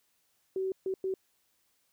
sine tone bursts at uneven times, 380 Hz, F#4, 46 cents sharp, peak -29 dBFS, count 3, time 0.56-0.72 / 0.86-0.94 / 1.04-1.14 s, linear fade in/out 2 ms, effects white hiss -73 dBFS RMS until 1.92 s

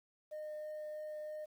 sine tone with vibrato, 610 Hz, D#5, 34 cents flat, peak -39 dBFS, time 0.31-1.46 s, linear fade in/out 20 ms, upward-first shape triangle, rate 3.1 Hz, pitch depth 9 cents each way, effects tanh soft clip ceiling -40 dBFS + 11-bit

